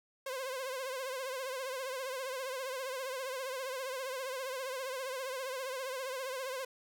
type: tone with vibrato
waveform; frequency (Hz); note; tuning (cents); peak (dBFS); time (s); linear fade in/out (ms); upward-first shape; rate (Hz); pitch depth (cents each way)
sawtooth; 523.3; C5; 0; -33; 0.26-6.65; 5; triangle; 15; 95
effects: none